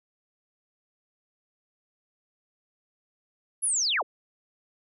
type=linear sweep; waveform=sine; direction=down; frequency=11000 to 282.9 Hz; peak=-23 dBFS; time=3.62-4.03 s; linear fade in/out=20 ms; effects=none